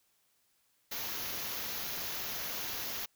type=band-stop noise; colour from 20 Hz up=white; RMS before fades=-38 dBFS; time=0.91-3.06 s; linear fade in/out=10 ms; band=6800 to 11000 Hz; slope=96 dB/octave; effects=white hiss -73 dBFS RMS until 3.15 s